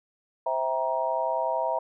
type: chord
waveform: sine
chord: C dominant seventh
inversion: none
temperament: just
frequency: 523.3 / 654.1 / 784.9 / 941.9 Hz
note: C5 / E5 / G5 / Bb5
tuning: 0 / -14 / +2 / +18 cents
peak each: -32 / -28 / -34 / -28 dBFS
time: 0.46-1.79 s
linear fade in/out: 5 ms
effects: none